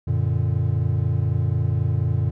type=chord; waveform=triangle; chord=Gb augmented; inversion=none; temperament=equal; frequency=92.5 / 116.54 / 146.83 Hz; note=Gb2 / Bb2 / D3; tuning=0 / 0 / 0 cents; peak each=-21 / -20 / -23 dBFS; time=0.07-2.31 s; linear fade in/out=10 ms; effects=none